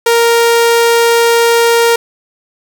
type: tone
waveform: sawtooth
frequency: 466.2 Hz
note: A#4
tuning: in tune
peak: -3 dBFS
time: 0.06-1.96 s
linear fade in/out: 5 ms
effects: none